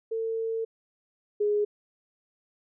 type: tone pair in turn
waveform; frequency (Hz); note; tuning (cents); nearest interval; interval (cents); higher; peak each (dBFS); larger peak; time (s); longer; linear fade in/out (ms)
sine; 450.1 / 415.6; A4 / G#4; +39 / +1; minor second; 138; first; -27 / -22; second; 0.11-0.65 / 1.4-1.65; first; 10
effects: none